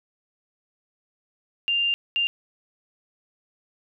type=tone bursts at uneven times; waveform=sine; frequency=2794 Hz; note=F7; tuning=in tune; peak=-20 dBFS; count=2; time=1.68-1.94 / 2.16-2.27 s; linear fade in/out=0 ms; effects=none